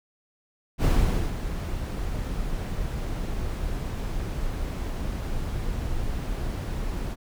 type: noise with ADSR envelope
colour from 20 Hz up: brown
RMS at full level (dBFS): -19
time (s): 0.78-7.16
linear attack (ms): 65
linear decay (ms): 480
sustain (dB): -10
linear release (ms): 39
effects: none